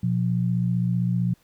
sine tone pair together, 121.68 / 177.2 Hz, B2 / F3, -25 / +25 cents, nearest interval perfect fifth, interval 650 cents, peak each -23 dBFS, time 0.03-1.34 s, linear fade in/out 5 ms, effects pink hiss -62 dBFS RMS until 1.43 s

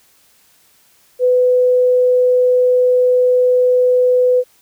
sine tone, 500 Hz, B4, 21 cents sharp, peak -9 dBFS, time 1.19-4.44 s, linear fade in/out 50 ms, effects white hiss -53 dBFS RMS until 4.61 s

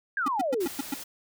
sine exponential sweep, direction down, 1664 to 329.6 Hz, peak -25 dBFS, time 0.17-0.66 s, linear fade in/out 2 ms
square tone bursts, 277.2 Hz, C#4, in tune, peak -27 dBFS, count 6, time 0.26-0.942 s, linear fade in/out 5 ms, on 22 ms, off 110 ms
white noise, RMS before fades -40 dBFS, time 0.6-1.04 s, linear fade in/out 10 ms
effects none

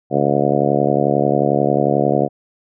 harmonic tone, 71.2 Hz, C#2, 47 cents sharp, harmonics 2 / 3 / 4 / 5 / 6 / 7 / 8 / 9 / 10, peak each -22 / -22 / -22 / -22 / -22 / -22 / -22 / -22 / -22 dBFS, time 0.1-2.29 s, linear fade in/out 50 ms, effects none

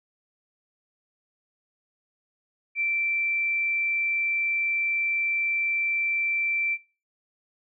sine tone, 2342 Hz, D7, 5 cents flat, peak -23 dBFS, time 2.75-6.78 s, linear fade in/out 50 ms, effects noise-tail reverb RT60 0.4 s tail -24 dB re dry

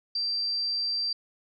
sine tone, 4699 Hz, D8, in tune, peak -26 dBFS, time 0.15-1.13 s, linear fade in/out 5 ms, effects none

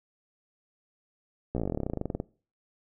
slowing click train, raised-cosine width 2 ms, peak -17 dBFS, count 23, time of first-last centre 1.55-2.201 s, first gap 15 ms, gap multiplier 1.06, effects noise-tail reverb RT60 0.4 s tail -22 dB re dry

